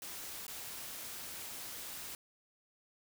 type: noise with dropouts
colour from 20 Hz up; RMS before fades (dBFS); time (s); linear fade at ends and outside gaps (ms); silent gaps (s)
white; -45; 0.02-2.15; 1; 0.467-0.48
effects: none